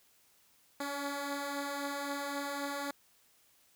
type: beating tone pair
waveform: 10% pulse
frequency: 279.7 / 283.5 Hz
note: C#4 / C#4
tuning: +16 / +39 cents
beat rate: 3.8 Hz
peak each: -35 / -28 dBFS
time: 0.8-2.91 s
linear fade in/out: 5 ms
effects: white hiss -67 dBFS RMS until 3.75 s